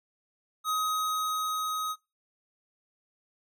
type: tone with level ramp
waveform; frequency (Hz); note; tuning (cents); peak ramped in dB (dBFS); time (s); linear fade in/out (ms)
square; 1261; D#6; +23; -27 to -31; 0.64-1.96; 50
effects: noise-tail reverb RT60 0.3 s tail -23 dB re dry